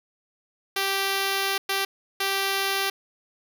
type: tone bursts at uneven times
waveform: 5% pulse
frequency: 390.9 Hz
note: G4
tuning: 5 cents flat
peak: -12 dBFS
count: 3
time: 0.76-1.58 / 1.69-1.85 / 2.2-2.9 s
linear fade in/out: 5 ms
effects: none